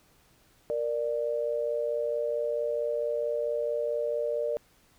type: tone pair together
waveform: sine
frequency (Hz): 467.1 / 591.6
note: A#4 / D5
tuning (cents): +3 / +13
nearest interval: major third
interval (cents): 410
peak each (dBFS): -30 / -29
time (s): 0.7-4.57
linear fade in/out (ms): 0
effects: pink hiss -63 dBFS RMS until 4.98 s